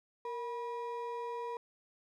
triangle ring-modulated tone, 721 Hz, F#5, 45 cents flat, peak -32 dBFS, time 0.25-1.57 s, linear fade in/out 2 ms, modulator 254 Hz, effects none

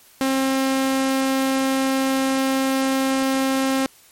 sawtooth tone, 266.8 Hz, C4, 34 cents sharp, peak -14 dBFS, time 0.21-3.86 s, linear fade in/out 0 ms, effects white hiss -51 dBFS RMS until 4.11 s + MP3 64 kbps

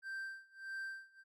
triangle tone with tremolo, 1568 Hz, G6, in tune, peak -38 dBFS, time 0.02-1.24 s, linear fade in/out 50 ms, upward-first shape sine, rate 1.6 Hz, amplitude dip 95%, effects none

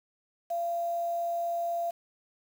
sine tone with quantisation, 684 Hz, F5, 36 cents flat, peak -28 dBFS, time 0.5-1.91 s, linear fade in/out 10 ms, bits 8, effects none

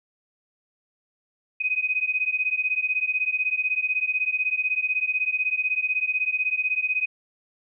sine beating tone pair, 2500 / 2516 Hz, D#7 / D#7, +8 / +19 cents, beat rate 16 Hz, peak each -25 dBFS, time 1.6-7.06 s, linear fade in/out 10 ms, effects none

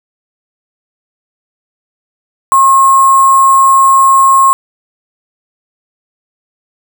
sine tone with sample-and-hold, 1077 Hz, C6, 50 cents sharp, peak -3 dBFS, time 2.52-4.53 s, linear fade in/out 0 ms, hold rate 8820 Hz, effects none

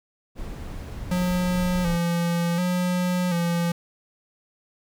brown noise, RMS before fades -33 dBFS, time 0.35-2 s, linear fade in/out 50 ms
square tone with vibrato, 175.5 Hz, F3, 9 cents sharp, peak -22 dBFS, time 1.11-3.72 s, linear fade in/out 5 ms, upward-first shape square, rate 0.68 Hz, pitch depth 44 cents each way
effects none

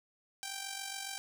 5% pulse tone with amplitude modulation, 784 Hz, G5, in tune, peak -25 dBFS, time 0.43-1.18 s, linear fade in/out 0 ms, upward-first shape sine, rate 47.2 Hz, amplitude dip 55%, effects none

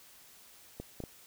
clicks, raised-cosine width 2 ms, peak -26 dBFS, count 3, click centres 0.8 / 1.003 / 1.038 s, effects white hiss -57 dBFS RMS until 1.26 s

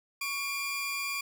sawtooth tone pair together, 1116 / 2397 Hz, C#6 / D7, +11 / +35 cents, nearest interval octave + minor second, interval 1324 cents, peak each -35 / -29 dBFS, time 0.21-1.21 s, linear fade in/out 5 ms, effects none

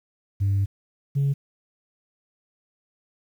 sine tone pair in turn, 98.7 / 139.58 Hz, G2 / C#3, +12 / +12 cents, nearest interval tritone, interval 600 cents, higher second, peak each -17 dBFS, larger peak neither, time 0.4-0.66 / 1.15-1.34 s, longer first, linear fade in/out 20 ms, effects tanh soft clip ceiling -17 dBFS + 9-bit

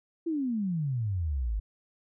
sine exponential sweep, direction down, 343 to 48.85 Hz, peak -27 dBFS, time 0.26-1.6 s, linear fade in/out 10 ms, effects none

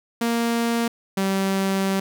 sawtooth tone pair in turn, 233.1 / 193.5 Hz, A#3 / G3, 0 / -22 cents, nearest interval minor third, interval 322 cents, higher first, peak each -16 dBFS, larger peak neither, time 0.21-0.88 / 1.17-2 s, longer second, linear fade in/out 5 ms, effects none

